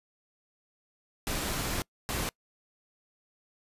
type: noise bursts at uneven times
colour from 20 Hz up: pink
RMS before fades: -32 dBFS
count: 2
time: 1.27-1.82 / 2.09-2.29 s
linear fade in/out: 0 ms
effects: noise-tail reverb RT60 0.1 s tail -26 dB re dry + resampled to 32000 Hz